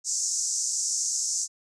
white band-pass noise, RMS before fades -28 dBFS, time 0.04-1.48 s, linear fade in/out 50 ms, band 5700 to 7600 Hz, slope 48 dB/octave, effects none

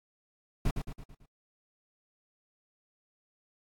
brown noise with echo, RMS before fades -27 dBFS, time 0.65-0.71 s, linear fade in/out 5 ms, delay 110 ms, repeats 5, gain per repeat -6 dB, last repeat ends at 1.26 s, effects AAC 64 kbps

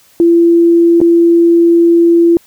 sine tone with dropouts, 338.8 Hz, E4, 48 cents sharp, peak -4 dBFS, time 0.2-2.37 s, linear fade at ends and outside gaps 1 ms, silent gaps 1.004-1.014 s, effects white hiss -47 dBFS RMS until 2.46 s

